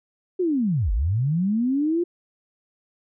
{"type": "linear two-way sweep", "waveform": "sine", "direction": "down then up", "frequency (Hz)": [379.6, 43.65, 354.9], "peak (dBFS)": -19, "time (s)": [0.39, 2.04], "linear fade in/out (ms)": 10, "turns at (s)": 0.92, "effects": []}